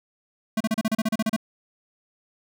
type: tone bursts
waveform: square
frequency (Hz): 220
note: A3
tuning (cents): 0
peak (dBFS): -21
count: 12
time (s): 0.57-1.364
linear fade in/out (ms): 5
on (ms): 35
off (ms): 34
effects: none